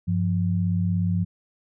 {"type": "tone pair together", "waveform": "sine", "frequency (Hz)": [98, 174.84], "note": ["G2", "F3"], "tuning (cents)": [0, 2], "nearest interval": "minor seventh", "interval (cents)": 1002, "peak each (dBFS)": -23, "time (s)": [0.07, 1.25], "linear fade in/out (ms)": 20, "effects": []}